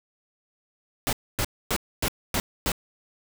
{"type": "noise bursts", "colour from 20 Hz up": "pink", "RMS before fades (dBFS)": -25, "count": 6, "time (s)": [1.07, 2.718], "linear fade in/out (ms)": 0, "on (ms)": 58, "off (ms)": 260, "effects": []}